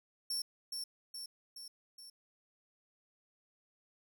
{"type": "tone with echo", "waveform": "sawtooth", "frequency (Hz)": 5440, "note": "F8", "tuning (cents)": -46, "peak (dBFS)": -32, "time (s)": [0.3, 0.42], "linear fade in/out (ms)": 5, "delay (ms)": 420, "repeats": 4, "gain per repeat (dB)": -4, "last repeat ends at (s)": 2.1, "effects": []}